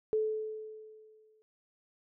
sine tone with exponential decay, 433.9 Hz, A4, 24 cents flat, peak -25 dBFS, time 0.13-1.42 s, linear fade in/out 0 ms, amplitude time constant 280 ms, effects none

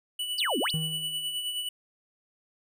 square tone with tremolo, 2960 Hz, F#7, in tune, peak -29 dBFS, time 0.19-1.69 s, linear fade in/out 5 ms, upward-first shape sine, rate 9.5 Hz, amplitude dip 45%
sine exponential two-way sweep, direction down then up, 5274 to 228.7 to 5274 Hz, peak -26 dBFS, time 0.38-0.71 s, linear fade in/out 5 ms, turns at 0.59 s
triangle tone with exponential decay, 158.8 Hz, D#3, 36 cents sharp, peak -24 dBFS, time 0.74-1.39 s, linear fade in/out 0 ms, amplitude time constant 140 ms
effects none

